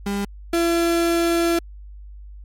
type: tone pair in turn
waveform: 35% pulse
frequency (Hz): 200.6 / 338.1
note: G3 / E4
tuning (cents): +40 / +44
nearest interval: major sixth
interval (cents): 904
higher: second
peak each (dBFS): -20 / -15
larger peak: second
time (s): 0.06-0.25 / 0.53-1.59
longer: second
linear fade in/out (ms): 5
effects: added 50 Hz sine -36 dBFS peak until 2.44 s + MP3 64 kbps

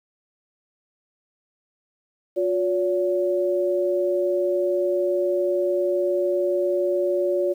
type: tone pair together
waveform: sine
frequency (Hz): 358.3 / 568.8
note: F4 / C#5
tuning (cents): +44 / +45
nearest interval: minor sixth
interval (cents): 801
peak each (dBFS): -22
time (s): 2.36-7.54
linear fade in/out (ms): 20
effects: 9-bit

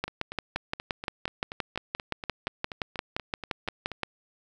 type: two click trains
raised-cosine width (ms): 0.3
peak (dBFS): -20 / -12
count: 17 / 24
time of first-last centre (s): 0.08-3.917 / 0.04-4.033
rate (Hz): 4.17 / 5.76
effects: 9-bit

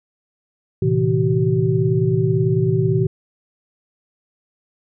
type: tone cluster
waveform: sine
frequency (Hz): 113.6 / 131.8 / 162.7 / 380.2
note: A#2 / C3 / E3 / F#4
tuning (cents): -44 / +13 / -22 / +47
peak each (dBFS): -20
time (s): 0.82-3.07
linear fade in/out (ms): 5
effects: none

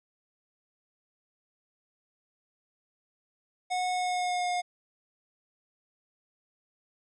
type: tone with pitch glide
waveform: square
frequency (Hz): 730 to 715.8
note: F#5 to F5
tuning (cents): -24 to +42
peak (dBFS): -28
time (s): 3.7-4.62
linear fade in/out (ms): 20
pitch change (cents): -34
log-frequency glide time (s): 3.91-4.5
effects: resampled to 22050 Hz

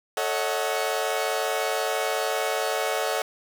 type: chord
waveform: sawtooth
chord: D# half-diminished seventh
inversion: second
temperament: equal with one note detuned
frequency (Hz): 440 / 554.4 / 634.6 / 740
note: A4 / C#5 / D#5 / F#5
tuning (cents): 0 / 0 / +34 / 0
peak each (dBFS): -26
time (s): 0.17-3.22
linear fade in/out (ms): 2
effects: none

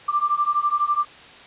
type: beating tone pair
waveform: sine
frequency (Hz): 1174.7 / 1186.7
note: D6 / D6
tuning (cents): 0 / +18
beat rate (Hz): 12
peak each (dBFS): -22 / -21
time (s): 0.08-1.05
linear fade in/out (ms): 10
effects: white hiss -44 dBFS RMS until 1.46 s + resampled to 8000 Hz

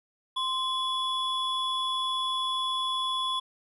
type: tone pair together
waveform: triangle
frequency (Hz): 1043 / 3404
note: C6 / G#7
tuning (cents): -6 / +42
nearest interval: octave + minor sixth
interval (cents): 2048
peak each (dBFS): -28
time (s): 0.36-3.4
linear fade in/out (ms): 10
effects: resampled to 32000 Hz

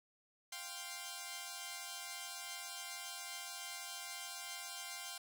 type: chord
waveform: 5% pulse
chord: F suspended second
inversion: none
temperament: equal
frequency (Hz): 698.5 / 784 / 1046.5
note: F5 / G5 / C6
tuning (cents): 0 / 0 / 0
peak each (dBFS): -38 / -37 / -37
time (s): 0.52-5.18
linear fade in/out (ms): 5
effects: none

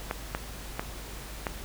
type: clicks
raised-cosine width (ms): 0.5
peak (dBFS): -14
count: 4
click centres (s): 0.111 / 0.349 / 0.795 / 1.468
effects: added 50 Hz sine -41 dBFS peak until 1.64 s + pink hiss -43 dBFS RMS until 1.64 s

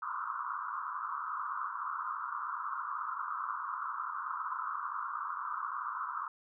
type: band-pass noise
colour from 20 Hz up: pink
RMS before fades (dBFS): -38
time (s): 0.02-6.28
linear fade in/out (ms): 2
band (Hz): 1000 to 1400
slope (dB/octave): 96
effects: none

